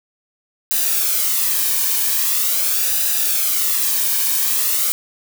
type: noise with flanger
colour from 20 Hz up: blue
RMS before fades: -18 dBFS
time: 0.71-4.92 s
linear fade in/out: 0 ms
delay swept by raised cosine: 0.91 to 1.5 ms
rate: 0.43 Hz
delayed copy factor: -0.55
effects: none